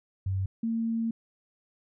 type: tone pair in turn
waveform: sine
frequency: 95.7 / 227.6 Hz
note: G2 / A#3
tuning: -41 / -41 cents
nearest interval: octave + minor third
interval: 1500 cents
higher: second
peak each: -26 dBFS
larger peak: neither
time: 0.26-0.46 / 0.63-1.11 s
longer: second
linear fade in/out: 5 ms
effects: none